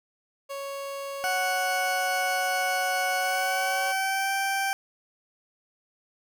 30% pulse tone, 554.4 Hz, C#5, in tune, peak -30 dBFS, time 0.49-3.93 s, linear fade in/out 20 ms
20% pulse tone with pitch glide, 740 to 781.3 Hz, F#5 to G5, 0 to -6 cents, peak -20 dBFS, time 1.24-4.73 s, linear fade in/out 0 ms, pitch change +94 cents, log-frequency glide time 3.18-4.33 s
effects none

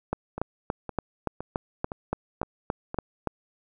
two click trains, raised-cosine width 1 ms, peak -19 / -12 dBFS, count 6 / 12, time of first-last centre 0.38-2.944 / 0.13-3.273 s, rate 1.95 / 3.5 Hz, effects none

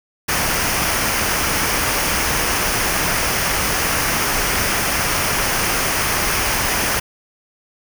pink noise with comb filter, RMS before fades -19 dBFS, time 0.28-7 s, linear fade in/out 10 ms, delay 0.26 ms, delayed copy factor -0.5, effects none

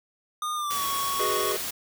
square tone with pitch glide, 1220 to 1112.3 Hz, D#6 to C#6, -34 to +6 cents, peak -28 dBFS, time 0.42-1.52 s, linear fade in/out 2 ms, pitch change -160 cents, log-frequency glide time 0.55-0.86 s
white noise, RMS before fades -32 dBFS, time 0.7-1.71 s, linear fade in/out 10 ms
square chord, G# minor seventh, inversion third, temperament equal, 370 / 415.3 / 493.9 / 622.3 Hz, F#4 / G#4 / B4 / D#5, 0 / 0 / 0 / 0 cents, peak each -33 / -31 / -35 / -36 dBFS, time 1.19-1.57 s, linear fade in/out 10 ms
effects none

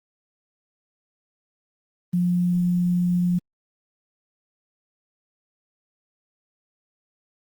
sine tone with quantisation, 177.2 Hz, F3, 25 cents sharp, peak -18 dBFS, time 2.13-3.39 s, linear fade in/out 10 ms, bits 8, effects Opus 24 kbps

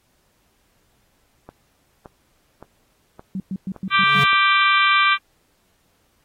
click train, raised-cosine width 1 ms, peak -24 dBFS, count 6, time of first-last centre 1.49-4.331 s, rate 1.76 Hz
sine tone bursts, 190 Hz, F#3, 46 cents sharp, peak -23 dBFS, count 6, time 3.35-4.2 s, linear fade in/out 2 ms, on 50 ms, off 110 ms
square tone with exponential growth, 141.7 Hz, C#3, 38 cents sharp, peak -19 dBFS, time 3.89-4.24 s, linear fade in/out 5 ms, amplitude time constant 75 ms
harmonic tone, 392 Hz, G4, in tune, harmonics 3 / 4 / 5 / 6 / 7 / 8 / 9 / 10, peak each -17 / -21 / -27 / -19 / -31 / -25 / -27 / -32 dBFS, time 3.9-5.18 s, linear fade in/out 50 ms
effects pink hiss -64 dBFS RMS until 6.24 s + AAC 48 kbps

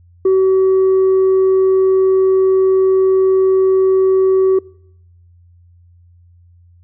sine tone with tanh clipping, 379.6 Hz, F#4, 44 cents sharp, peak -9 dBFS, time 0.25-4.59 s, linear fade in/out 5 ms, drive 1 dB, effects noise-tail reverb RT60 0.8 s tail -25 dB re dry + added 87 Hz sine -44 dBFS peak until 6.83 s

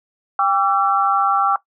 sine tone cluster, 795 / 1153 / 1347 Hz, G5 / D6 / E6, +24 / -32 / +37 cents, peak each -18 dBFS, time 0.39-1.56 s, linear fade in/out 2 ms, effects noise-tail reverb RT60 0.1 s tail -17 dB re dry

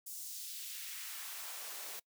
white noise with high-pass filter sweep, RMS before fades -45 dBFS, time 0.06-2 s, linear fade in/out 10 ms, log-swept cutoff 7600 to 340 Hz, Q 1.1, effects noise-tail reverb RT60 0.1 s tail -24 dB re dry

